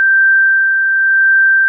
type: tone with tremolo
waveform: sine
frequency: 1568 Hz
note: G6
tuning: in tune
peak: -6 dBFS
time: 0-1.68 s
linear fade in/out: 0 ms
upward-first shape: sine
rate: 0.9 Hz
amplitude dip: 35%
effects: none